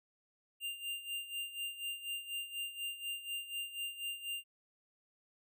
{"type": "tone with tremolo", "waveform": "square", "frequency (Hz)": 2794, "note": "F7", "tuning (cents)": 0, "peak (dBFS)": -37, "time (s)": [0.6, 4.44], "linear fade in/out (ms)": 50, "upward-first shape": "sine", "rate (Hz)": 4.1, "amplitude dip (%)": 75, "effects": []}